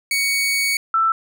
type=tone pair in turn; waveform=sawtooth / sine; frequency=2235 / 1328.9 Hz; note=C#7 / E6; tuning=+14 / +14 cents; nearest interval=major sixth; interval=900 cents; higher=first; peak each=-14 dBFS; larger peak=neither; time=0.11-0.77 / 0.94-1.12 s; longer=first; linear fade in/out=2 ms; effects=none